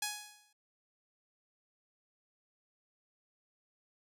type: tone with exponential decay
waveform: 5% pulse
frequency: 836 Hz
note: G#5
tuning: 11 cents sharp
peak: -20 dBFS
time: 0.02-0.53 s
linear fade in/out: 5 ms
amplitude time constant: 110 ms
effects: none

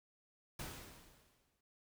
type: noise with exponential decay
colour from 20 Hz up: pink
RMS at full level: -44 dBFS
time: 0.59-1.61 s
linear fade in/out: 5 ms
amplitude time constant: 220 ms
effects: none

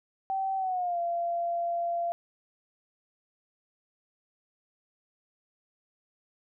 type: tone with pitch glide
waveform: sine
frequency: 771 to 686.9 Hz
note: G5 to F5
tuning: -29 to -29 cents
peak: -27 dBFS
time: 0.3-2.12 s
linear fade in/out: 0 ms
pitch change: -200 cents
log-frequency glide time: 0.57-0.99 s
effects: none

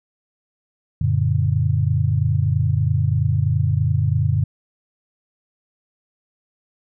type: chord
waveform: sine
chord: Gb augmented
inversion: none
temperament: just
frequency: 92.5 / 115.62 / 144.53 Hz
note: Gb2 / Bb2 / D3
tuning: 0 / -14 / -27 cents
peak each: -20 dBFS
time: 1.01-4.44 s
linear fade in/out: 5 ms
effects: none

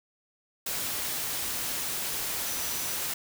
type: tone in noise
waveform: sine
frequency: 5920 Hz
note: F#8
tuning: in tune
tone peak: -40 dBFS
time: 2.46-2.95 s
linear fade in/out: 5 ms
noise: white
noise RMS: -32 dBFS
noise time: 0.66-3.14 s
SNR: -11 dB
effects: none

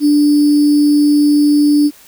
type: tone with sample-and-hold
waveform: sine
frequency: 293.7 Hz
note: D4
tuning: in tune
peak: -7 dBFS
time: 0-1.91 s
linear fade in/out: 50 ms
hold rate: 4900 Hz
effects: white hiss -43 dBFS RMS until 2.07 s

